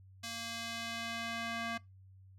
square tone with band-pass filter sweep, 230.4 Hz, A#3, 20 cents flat, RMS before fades -40 dBFS, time 0.23-1.78 s, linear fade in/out 10 ms, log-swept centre 5000 to 1800 Hz, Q 0.83, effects noise-tail reverb RT60 0.2 s tail -23 dB re dry + added 95 Hz sine -55 dBFS peak until 2.38 s

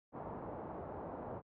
white low-pass noise, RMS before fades -45 dBFS, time 0.12-1.42 s, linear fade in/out 50 ms, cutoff 890 Hz, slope 24 dB/octave, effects high-pass 60 Hz 12 dB/octave

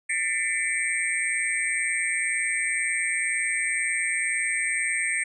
sine tone cluster, 1790 / 2019 / 2141 / 2311 / 8440 Hz, A6 / B6 / C7 / D7 / C9, +29 / +38 / +39 / -28 / +14 cents, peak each -30 dBFS, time 0.09-5.24 s, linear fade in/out 10 ms, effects none

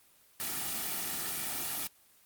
white noise with comb filter, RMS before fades -35 dBFS, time 0.4-1.87 s, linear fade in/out 0 ms, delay 1.9 ms, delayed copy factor -0.7, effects white hiss -63 dBFS RMS until 2.25 s + Opus 24 kbps

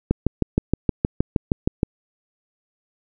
click train, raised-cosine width 3 ms, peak -4 dBFS, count 12, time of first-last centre 0.11-1.831 s, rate 6.39 Hz, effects none

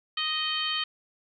harmonic tone, 622.3 Hz, D#5, in tune, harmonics 2 / 3 / 4 / 5 / 6 / 7, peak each -35 / -36 / -37 / -29 / -38 / -36 dBFS, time 0.17-0.84 s, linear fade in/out 5 ms, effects none

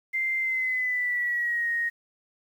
sine tone with pitch glide, 2088 to 1871 Hz, C7 to A#6, -4 to +6 cents, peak -24 dBFS, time 0.13-1.9 s, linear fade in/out 20 ms, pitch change -190 cents, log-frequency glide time 0.39-1.69 s, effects 9-bit

